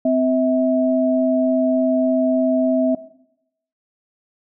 sine tone pair together, 257.4 / 646 Hz, C4 / E5, -28 / -35 cents, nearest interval octave + major third, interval 1593 cents, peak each -17 dBFS, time 0.05-2.95 s, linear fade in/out 5 ms, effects noise-tail reverb RT60 0.8 s tail -17 dB re dry

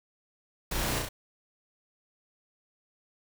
pink noise with echo, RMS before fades -33 dBFS, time 0.71-0.99 s, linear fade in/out 5 ms, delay 33 ms, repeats 3, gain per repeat -2 dB, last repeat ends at 1.089 s, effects none

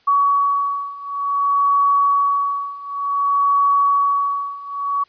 sine beating tone pair, 1128 / 1128.55 Hz, C#6 / C#6, +30 / +31 cents, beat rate 0.55 Hz, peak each -19 / -17 dBFS, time 0.07-5.04 s, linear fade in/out 10 ms, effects white hiss -57 dBFS RMS until 5.08 s + resampled to 11025 Hz

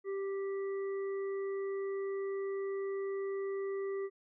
harmonic tone, 392 Hz, G4, in tune, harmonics 1 / 3 / 5, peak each -34 / -50 / -52 dBFS, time 0.04-4.1 s, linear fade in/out 50 ms, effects none

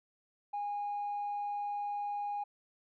triangle tone with tanh clipping, 820 Hz, G#5, 22 cents flat, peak -34 dBFS, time 0.53-2.44 s, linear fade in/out 10 ms, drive 5 dB, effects none

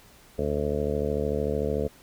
harmonic tone, 73.42 Hz, D2, in tune, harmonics 1 / 2 / 3 / 4 / 5 / 6 / 7 / 8 / 9, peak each -32 / -34 / -33 / -37 / -39 / -29 / -31 / -37 / -39 dBFS, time 0.38-1.88 s, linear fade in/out 10 ms, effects pink hiss -54 dBFS RMS until 2.02 s

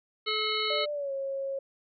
harmonic tone, 430.9 Hz, A4, 36 cents flat, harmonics 1 / 3 / 5 / 7 / 9 / 10, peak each -34 / -34 / -34 / -34 / -34 / -34 dBFS, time 0.26-0.86 s, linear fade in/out 20 ms
sine tone with pitch glide, 591 to 545.1 Hz, D5 to C#5, +11 to -29 cents, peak -30 dBFS, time 0.7-1.59 s, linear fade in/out 5 ms, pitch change -140 cents, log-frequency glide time 0.92-1.12 s
effects none

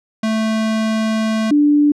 square / sine tone pair in turn, 220 / 293.4 Hz, A3 / D4, 0 / -2 cents, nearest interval perfect fourth, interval 498 cents, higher second, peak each -16 / -9 dBFS, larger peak second, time 0.23-1.51 / 1.51-1.92 s, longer first, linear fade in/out 5 ms, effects low-pass 7000 Hz 12 dB/octave

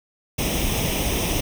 pink noise with comb filter, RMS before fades -23 dBFS, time 0.38-1.41 s, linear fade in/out 10 ms, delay 0.34 ms, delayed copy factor +0.7, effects none

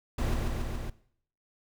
brown noise with echo, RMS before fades -28 dBFS, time 0.18-0.34 s, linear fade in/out 5 ms, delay 140 ms, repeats 4, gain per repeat -2 dB, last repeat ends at 0.9 s, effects noise-tail reverb RT60 0.6 s tail -18 dB re dry

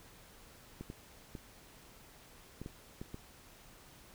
clicks, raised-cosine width 3 ms, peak -30 dBFS, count 7, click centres 0.81 / 0.901 / 1.352 / 2.616 / 2.661 / 3.015 / 3.144 s, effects pink hiss -58 dBFS RMS until 4.14 s

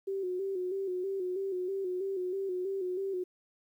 sine tone with vibrato, 376.6 Hz, F#4, 31 cents sharp, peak -31 dBFS, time 0.07-3.24 s, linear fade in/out 10 ms, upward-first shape square, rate 3.1 Hz, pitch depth 59 cents each way, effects 11-bit

